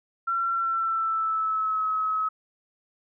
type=tone with pitch glide; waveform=sine; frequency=1359 to 1282.7 Hz; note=F6 to E6; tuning=-48 to -48 cents; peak=-23 dBFS; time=0.27-2.29 s; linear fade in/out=10 ms; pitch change=-100 cents; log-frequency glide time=0.54-1.85 s; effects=none